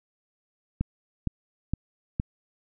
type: click train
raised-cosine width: 5 ms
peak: -13 dBFS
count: 4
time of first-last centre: 0.81-2.199 s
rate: 2.16 Hz
effects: none